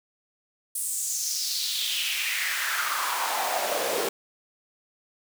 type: noise with high-pass filter sweep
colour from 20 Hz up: pink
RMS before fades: -28 dBFS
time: 0.75-4.09 s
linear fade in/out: 5 ms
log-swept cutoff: 9600 to 410 Hz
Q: 3.5
effects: none